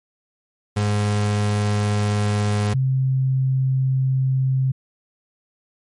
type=tone pair in turn; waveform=35% pulse / sine; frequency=103.83 / 131.82 Hz; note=G#2 / C3; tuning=0 / +13 cents; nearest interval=major third; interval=413 cents; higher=second; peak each=-16 dBFS; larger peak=neither; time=0.76-2.74 / 2.74-4.72 s; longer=neither; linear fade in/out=10 ms; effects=MP3 48 kbps